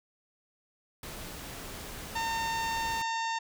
pink noise, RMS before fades -42 dBFS, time 1.03-3.02 s, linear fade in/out 2 ms
harmonic tone, 909 Hz, A#5, 44 cents flat, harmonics 1 / 2 / 3 / 4 / 5 / 6 / 7 / 8, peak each -31 / -37 / -41 / -43 / -45 / -47 / -48 / -49 dBFS, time 2.15-3.39 s, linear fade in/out 10 ms
effects none

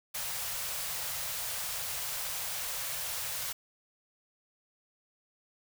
white band-stop noise, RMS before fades -36 dBFS, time 0.14-3.53 s, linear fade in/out 10 ms, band 170 to 480 Hz, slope 48 dB/octave, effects none

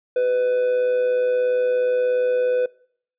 triangle tone with amplitude modulation, 499.3 Hz, B4, 19 cents sharp, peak -13 dBFS, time 0.16-2.66 s, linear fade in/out 5 ms, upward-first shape sine, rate 117 Hz, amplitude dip 35%, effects noise-tail reverb RT60 0.6 s tail -24 dB re dry + resampled to 8000 Hz

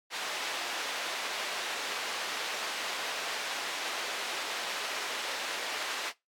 white band-pass noise, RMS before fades -36 dBFS, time 0.1-6.13 s, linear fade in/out 50 ms, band 480 to 3600 Hz, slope 12 dB/octave, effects noise-tail reverb RT60 0.2 s tail -21 dB re dry + AAC 64 kbps

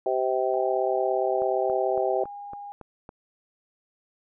harmonic tone, 129.3 Hz, C3, 20 cents flat, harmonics 3 / 4 / 5 / 6, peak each -27 / -28 / -27 / -29 dBFS, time 0.06-2.24 s, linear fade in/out 2 ms
sine tone, 813 Hz, G#5, 37 cents flat, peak -36 dBFS, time 0.54-2.72 s, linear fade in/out 0 ms
click train, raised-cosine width 1 ms, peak -27 dBFS, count 7, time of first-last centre 1.42-3.091 s, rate 3.59 Hz
effects none

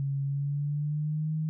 sine tone with pitch glide, 138.59 to 156.46 Hz, C#3 to D#3, 0 to +10 cents, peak -27 dBFS, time 0-1.49 s, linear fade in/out 0 ms, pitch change +210 cents, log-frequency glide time 0.24-1.34 s, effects none

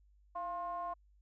triangle ring-modulated tone, 184.6 Hz, F#3, 4 cents flat, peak -32 dBFS, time 0.35-0.94 s, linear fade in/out 10 ms, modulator 878 Hz, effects added 50 Hz sine -63 dBFS peak until 1.21 s

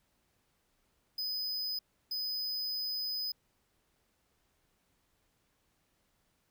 square tone bursts at uneven times, 5010 Hz, D#8, 11 cents sharp, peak -34 dBFS, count 2, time 1.18-1.79 / 2.11-3.32 s, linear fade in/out 5 ms, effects pink hiss -75 dBFS RMS until 6.5 s

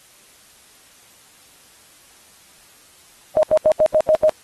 sine tone bursts, 622.3 Hz, D#5, in tune, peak -10 dBFS, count 7, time 3.37-4.294 s, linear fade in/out 0 ms, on 60 ms, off 84 ms, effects white hiss -50 dBFS RMS until 4.43 s + AAC 32 kbps

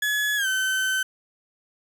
35% pulse tone with pitch glide, 1700 to 1532.1 Hz, G#6 to G6, +40 to -40 cents, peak -20 dBFS, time 0.02-1.03 s, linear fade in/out 5 ms, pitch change -180 cents, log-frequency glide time 0.36-0.47 s, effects none

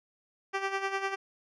10% pulse tone with tremolo, 390 Hz, G4, 9 cents flat, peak -19 dBFS, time 0.53-1.16 s, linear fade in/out 20 ms, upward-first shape sine, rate 10 Hz, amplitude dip 65%, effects low-pass 4000 Hz 12 dB/octave

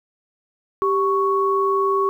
sine tone pair together, 392 / 1110.3 Hz, G4 / C#6, 0 / +2 cents, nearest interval octave + tritone, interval 1802 cents, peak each -19 dBFS, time 0.82-2.09 s, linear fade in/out 0 ms, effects 9-bit

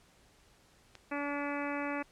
click, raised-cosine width 0.2 ms, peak -31 dBFS, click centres 0.953 s
harmonic tone, 287 Hz, D4, 40 cents flat, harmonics 1 / 2 / 3 / 4 / 5 / 6 / 7 / 8 / 9, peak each -37 / -40 / -42 / -43 / -44 / -45 / -45 / -46 / -47 dBFS, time 1.11-2.03 s, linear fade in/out 10 ms
effects pink hiss -64 dBFS RMS until 2.11 s + low-pass 10000 Hz 12 dB/octave

